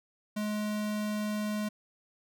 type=tone; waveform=square; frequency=210.8 Hz; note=G#3; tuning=26 cents sharp; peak=-31 dBFS; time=0.36-1.69 s; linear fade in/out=10 ms; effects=none